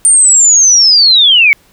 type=linear sweep; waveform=sine; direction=down; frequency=9000 to 2174 Hz; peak=-3 dBFS; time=0.05-1.53 s; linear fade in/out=0 ms; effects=pink hiss -48 dBFS RMS until 1.72 s